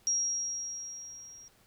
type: tone with level ramp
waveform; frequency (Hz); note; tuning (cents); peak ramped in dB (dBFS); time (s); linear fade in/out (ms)
sine; 5640; F8; +16; -25 to -49; 0.07-1.48; 0
effects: pink hiss -64 dBFS RMS until 1.66 s